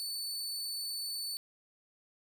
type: tone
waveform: sawtooth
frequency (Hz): 4488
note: C#8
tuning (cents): +21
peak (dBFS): -33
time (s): 0-1.37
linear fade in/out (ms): 0
effects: none